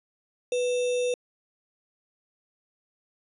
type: tone with sample-and-hold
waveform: sine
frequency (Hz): 493.9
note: B4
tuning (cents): 0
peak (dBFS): -23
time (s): 0.52-1.14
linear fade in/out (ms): 2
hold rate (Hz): 3150
effects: resampled to 24000 Hz